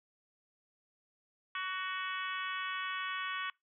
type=harmonic tone with a mistuned harmonic; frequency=372.3 Hz; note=F#4; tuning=11 cents sharp; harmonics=3 / 4 / 5 / 6 / 7 / 8 / 9; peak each=-39 / -41 / -43 / -45 / -46 / -47 / -48 dBFS; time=1.55-3.5 s; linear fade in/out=2 ms; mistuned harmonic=3; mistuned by=+17 cents; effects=noise-tail reverb RT60 0.2 s tail -24 dB re dry